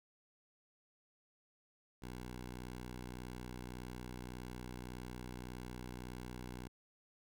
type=tone; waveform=10% pulse; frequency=61.74 Hz; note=B1; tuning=in tune; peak=-37 dBFS; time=2.02-6.68 s; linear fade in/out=5 ms; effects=none